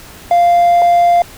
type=tone pair in turn; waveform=triangle; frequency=696 / 696 Hz; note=F5 / F5; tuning=-6 / -6 cents; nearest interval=unison; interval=0 cents; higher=neither; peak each=-4 dBFS; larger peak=neither; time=0.31-0.82 / 0.82-1.22 s; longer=first; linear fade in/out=2 ms; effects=tanh soft clip ceiling 0 dBFS + pink hiss -36 dBFS RMS until 1.37 s